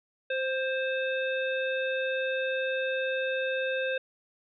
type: harmonic tone with a mistuned harmonic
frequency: 523.3 Hz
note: C5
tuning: in tune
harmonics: 1 / 3 / 5 / 7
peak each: -29 / -33 / -36 / -41 dBFS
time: 0.3-3.98 s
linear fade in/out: 5 ms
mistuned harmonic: 3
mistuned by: +16 cents
effects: none